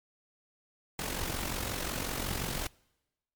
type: noise with amplitude modulation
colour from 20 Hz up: pink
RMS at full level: -32 dBFS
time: 0.99-2.67 s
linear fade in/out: 2 ms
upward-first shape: sine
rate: 45.6 Hz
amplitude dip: 60%
effects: noise-tail reverb RT60 1.0 s tail -26 dB re dry + MP3 96 kbps